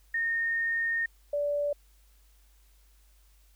sine tone pair in turn, 1838 / 580.6 Hz, A#6 / D5, -25 / -20 cents, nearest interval octave + minor sixth, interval 1995 cents, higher first, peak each -26 dBFS, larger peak neither, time 0.14-1.06 / 1.33-1.73 s, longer first, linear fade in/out 5 ms, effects added 50 Hz sine -58 dBFS peak until 3.55 s + white hiss -67 dBFS RMS until 3.55 s

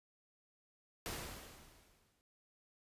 pink noise with exponential decay, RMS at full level -40 dBFS, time 1.06-2.21 s, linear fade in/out 0 ms, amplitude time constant 250 ms, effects resampled to 32000 Hz

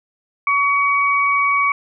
sine tone pair together, 1129 / 2258 Hz, C#6 / C#7, +31 / +31 cents, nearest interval octave, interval 1200 cents, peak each -16 / -17 dBFS, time 0.47-1.72 s, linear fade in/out 2 ms, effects none

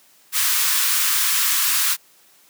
white high-pass noise, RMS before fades -19 dBFS, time 0.32-1.97 s, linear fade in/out 50 ms, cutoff 1000 Hz, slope 48 dB/octave, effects white hiss -54 dBFS RMS until 2.49 s + high-pass 150 Hz 12 dB/octave

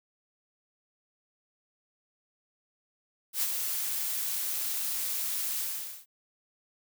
blue noise with ADSR envelope, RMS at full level -27 dBFS, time 3.33-6.06 s, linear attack 90 ms, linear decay 45 ms, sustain -5 dB, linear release 460 ms, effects none

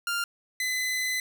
sawtooth tone pair in turn, 1396.9 / 2019 Hz, F6 / B6, 0 / +38 cents, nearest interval tritone, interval 638 cents, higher second, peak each -23 dBFS, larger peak neither, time 0.07-0.24 / 0.6-1.2 s, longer second, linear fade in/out 2 ms, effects none

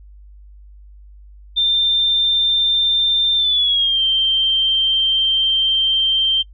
sine tone with pitch glide, 3588 to 3142 Hz, A7 to G7, +33 to +3 cents, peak -13 dBFS, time 1.56-6.43 s, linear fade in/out 20 ms, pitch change -230 cents, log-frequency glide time 3.36-4.01 s, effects noise-tail reverb RT60 0.1 s tail -22 dB re dry + added 50 Hz sine -39 dBFS peak until 6.53 s

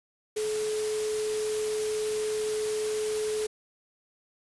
sine tone in noise, 428.9 Hz, A4, 44 cents flat, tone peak -27 dBFS, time 0.36-3.47 s, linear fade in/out 10 ms, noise white, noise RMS -37 dBFS, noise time 0.36-3.47 s, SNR +7 dB, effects resampled to 24000 Hz

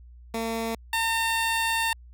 15% pulse tone pair in turn, 226.9 / 907.6 Hz, A#3 / A#5, -47 / -47 cents, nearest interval 2 octaves, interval 2400 cents, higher second, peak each -21 / -17 dBFS, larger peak second, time 0.34-0.75 / 0.93-1.93 s, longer second, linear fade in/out 2 ms, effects added 60 Hz sine -45 dBFS peak until 2.13 s

